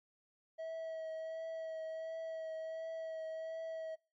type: tone with vibrato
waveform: triangle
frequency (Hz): 645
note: E5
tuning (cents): -38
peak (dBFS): -38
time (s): 0.58-3.96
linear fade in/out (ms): 20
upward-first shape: triangle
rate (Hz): 1.4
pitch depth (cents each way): 18
effects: noise-tail reverb RT60 0.3 s tail -23 dB re dry + MP3 32 kbps